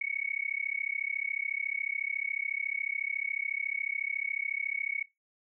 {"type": "tone with amplitude modulation", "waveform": "sine", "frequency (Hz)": 2221, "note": "C#7", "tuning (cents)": 3, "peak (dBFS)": -27, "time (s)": [0.01, 5.03], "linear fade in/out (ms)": 5, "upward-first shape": "sine", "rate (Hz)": 34, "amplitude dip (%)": 100, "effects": ["noise-tail reverb RT60 0.2 s tail -18 dB re dry"]}